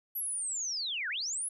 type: linear two-way sweep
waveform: sine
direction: down then up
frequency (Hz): 11840 to 1390 to 10910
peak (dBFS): -32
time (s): 0.15-1.49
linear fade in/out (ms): 10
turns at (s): 1.09
effects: none